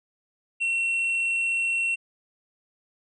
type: tone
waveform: triangle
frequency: 2719 Hz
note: F7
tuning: 47 cents flat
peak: -21 dBFS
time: 0.6-1.96 s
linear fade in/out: 20 ms
effects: resampled to 22050 Hz